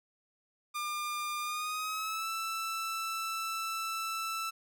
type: tone with pitch glide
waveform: sawtooth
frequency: 1201 to 1324.9 Hz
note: D6 to E6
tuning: +38 to +8 cents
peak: -30 dBFS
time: 0.74-4.51 s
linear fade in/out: 20 ms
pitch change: +170 cents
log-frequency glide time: 1.4-2.29 s
effects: none